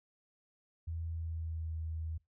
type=tone with pitch glide; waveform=sine; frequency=82.41 to 80.25 Hz; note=E2 to E2; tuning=0 to -46 cents; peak=-36 dBFS; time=0.87-2.18 s; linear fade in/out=10 ms; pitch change=-46 cents; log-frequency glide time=1.08-1.76 s; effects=noise-tail reverb RT60 0.2 s tail -23 dB re dry